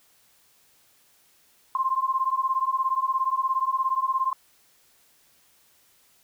sine beating tone pair, 1046.5 / 1063.5 Hz, C6 / C6, 0 / +28 cents, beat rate 17 Hz, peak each -25 dBFS, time 1.75-4.33 s, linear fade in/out 2 ms, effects white hiss -61 dBFS RMS until 6.23 s

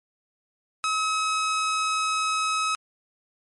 sawtooth tone, 1280 Hz, D#6, 49 cents sharp, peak -19 dBFS, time 0.84-2.75 s, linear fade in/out 0 ms, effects MP3 48 kbps

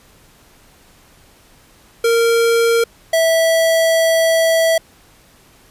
square tone pair in turn, 462.9 / 654.6 Hz, A#4 / E5, -12 / -12 cents, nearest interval tritone, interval 600 cents, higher second, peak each -12 dBFS, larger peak neither, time 2.04-2.84 / 3.13-4.78 s, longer second, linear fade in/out 5 ms, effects pink hiss -49 dBFS RMS until 5.7 s + resampled to 32000 Hz

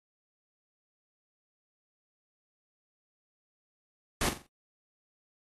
pink noise with echo, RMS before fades -29 dBFS, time 4.21-4.29 s, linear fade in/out 2 ms, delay 44 ms, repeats 4, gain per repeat -9 dB, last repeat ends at 4.466 s, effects AAC 32 kbps

